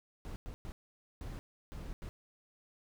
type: noise bursts at uneven times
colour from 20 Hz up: brown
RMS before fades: -43 dBFS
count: 6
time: 0.25-0.36 / 0.46-0.54 / 0.65-0.72 / 1.21-1.39 / 1.72-1.93 / 2.02-2.09 s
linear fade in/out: 0 ms
effects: none